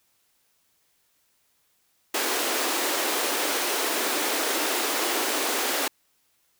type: high-pass noise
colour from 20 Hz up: pink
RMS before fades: -26 dBFS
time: 2.14-5.88 s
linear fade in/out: 5 ms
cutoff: 280 Hz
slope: 48 dB/octave
effects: white hiss -68 dBFS RMS until 6.59 s